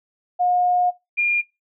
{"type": "tone pair in turn", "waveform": "sine", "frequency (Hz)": [718, 2410], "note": ["F5", "D7"], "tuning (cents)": [48, 44], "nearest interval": "octave + major sixth", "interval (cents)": 2096, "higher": "second", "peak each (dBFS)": -16, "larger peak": "neither", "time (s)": [[0.39, 0.91], [1.17, 1.42]], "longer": "first", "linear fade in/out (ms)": 20, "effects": ["noise-tail reverb RT60 0.2 s tail -19 dB re dry"]}